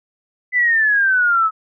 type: exponential sweep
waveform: sine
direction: down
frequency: 2019 to 1280 Hz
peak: -12 dBFS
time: 0.52-1.51 s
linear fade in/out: 50 ms
effects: none